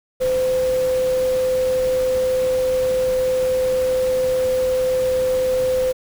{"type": "tone in noise", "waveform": "sine", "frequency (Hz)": 513, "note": "C5", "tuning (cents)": -34, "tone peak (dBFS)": -16, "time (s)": [0.2, 5.93], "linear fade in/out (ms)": 20, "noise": "pink", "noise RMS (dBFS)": -33, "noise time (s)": [0.2, 5.93], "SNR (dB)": 14, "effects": []}